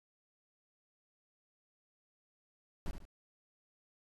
brown noise with echo, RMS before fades -36 dBFS, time 2.86-2.91 s, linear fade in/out 0 ms, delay 71 ms, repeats 2, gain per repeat -8 dB, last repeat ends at 3.052 s, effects resampled to 32000 Hz

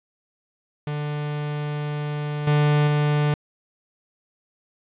45% pulse tone with level steps, 148 Hz, D3, 14 cents sharp, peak -25 / -16 / -18 dBFS, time 0.87-3.34 s, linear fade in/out 2 ms, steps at 2.47 / 2.87 s, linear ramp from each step 5 ms, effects resampled to 8000 Hz + 9-bit

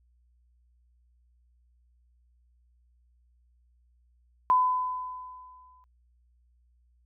sine tone with exponential decay, 1008 Hz, B5, 35 cents sharp, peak -17 dBFS, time 4.5-5.84 s, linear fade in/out 0 ms, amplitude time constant 290 ms, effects added 60 Hz sine -62 dBFS peak until 7.05 s

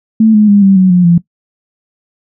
sine tone with pitch steps, 220.7 / 211.6 / 202.9 / 194.48 / 186.45 / 178.75 / 171.37 Hz, A3 / G#3 / G#3 / G3 / F#3 / F3 / F3, +5 / +33 / -40 / -13 / +14 / +41 / -32 cents, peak -3 dBFS, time 0.2-1.18 s, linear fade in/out 5 ms, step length 140 ms, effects noise-tail reverb RT60 0.1 s tail -18 dB re dry

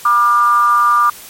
sine tone with frequency modulation, 1193 Hz, D6, 27 cents sharp, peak -8 dBFS, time 0.05-1.1 s, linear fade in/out 5 ms, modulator 224 Hz, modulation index 0.53, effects white hiss -35 dBFS RMS until 1.29 s + MP3 64 kbps

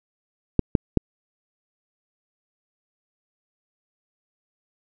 clicks, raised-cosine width 3 ms, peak -3 dBFS, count 3, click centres 0.593 / 0.752 / 0.973 s, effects none

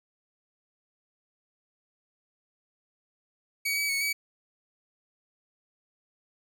sawtooth tone with pitch steps, 2257 / 2283 / 2216 / 2277 Hz, C#7 / D7 / C#7 / C#7, +31 / -50 / -1 / +46 cents, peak -23 dBFS, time 3.65-4.13 s, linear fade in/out 10 ms, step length 120 ms, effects none

